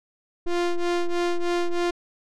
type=ring-modulated tone; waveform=square; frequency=174.61 Hz; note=F3; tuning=in tune; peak=-19 dBFS; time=0.46-1.91 s; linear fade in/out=10 ms; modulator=173 Hz; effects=low-pass 6000 Hz 12 dB/octave